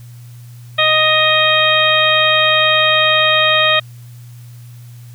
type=harmonic tone with a mistuned harmonic; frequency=622.3 Hz; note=D#5; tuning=in tune; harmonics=1 / 2 / 3 / 4 / 5 / 6; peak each=-17 / -17 / -17 / -17 / -17 / -17 dBFS; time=0.78-3.8 s; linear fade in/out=10 ms; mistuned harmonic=5; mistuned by=+45 cents; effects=added 120 Hz sine -33 dBFS peak until 5.14 s + white hiss -49 dBFS RMS until 5.14 s